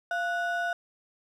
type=ring-modulated tone; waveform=triangle; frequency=1084 Hz; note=C#6; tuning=39 cents flat; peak=-22 dBFS; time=0.11-0.73 s; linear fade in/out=2 ms; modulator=391 Hz; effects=none